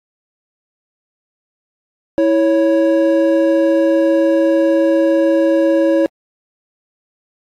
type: tone pair together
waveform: triangle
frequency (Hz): 327.5 / 554.4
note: E4 / C#5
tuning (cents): -11 / 0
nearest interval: major sixth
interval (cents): 911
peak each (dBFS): -11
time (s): 2.18-6.06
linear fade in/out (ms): 0
effects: AAC 48 kbps